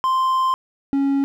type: tone pair in turn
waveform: triangle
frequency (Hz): 1044 / 276.5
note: C6 / C#4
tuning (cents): -4 / -4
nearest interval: octave + major seventh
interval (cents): 2300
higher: first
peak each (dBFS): -14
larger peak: neither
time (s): 0.04-0.54 / 0.93-1.24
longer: first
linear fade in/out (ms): 0
effects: none